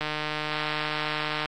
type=click train; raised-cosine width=0.3 ms; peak=-13 dBFS; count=221; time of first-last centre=0.01-1.457 s; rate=152 Hz; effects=AAC 64 kbps